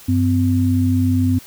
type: tone pair together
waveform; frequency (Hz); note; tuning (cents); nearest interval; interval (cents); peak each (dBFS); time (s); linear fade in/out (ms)
sine; 96.15 / 255.5; G2 / C4; -33 / -41; octave + perfect fourth; 1692; -16; 0.08-1.39; 10
effects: white hiss -42 dBFS RMS until 1.46 s